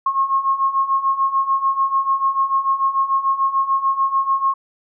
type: beating tone pair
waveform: sine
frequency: 1078 / 1084.8 Hz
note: C#6 / C#6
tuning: -49 / -38 cents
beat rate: 6.8 Hz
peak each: -21 / -17 dBFS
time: 0.06-4.54 s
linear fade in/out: 5 ms
effects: none